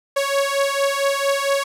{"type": "beating tone pair", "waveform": "sawtooth", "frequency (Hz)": [553, 557.4], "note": ["C#5", "C#5"], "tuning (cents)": [-4, 9], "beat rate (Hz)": 4.4, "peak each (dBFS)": -17, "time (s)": [0.16, 1.64], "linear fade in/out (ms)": 10, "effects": ["low-pass 12000 Hz 12 dB/octave"]}